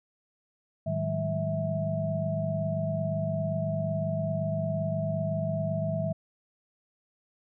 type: tone cluster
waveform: sine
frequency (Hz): 107.5 / 156.7 / 184.5 / 202.2 / 651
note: A2 / D#3 / F#3 / G#3 / E5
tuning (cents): -40 / +13 / -5 / -46 / -22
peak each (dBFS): -34 / -31 / -38 / -37 / -31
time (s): 0.86-6.13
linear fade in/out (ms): 10
effects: none